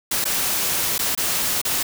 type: noise with dropouts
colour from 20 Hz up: white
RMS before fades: -22 dBFS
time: 0.11-1.83 s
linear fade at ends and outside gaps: 5 ms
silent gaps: 0.243-0.253 / 0.981-0.991 / 1.151-1.175 / 1.616-1.65 s
effects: none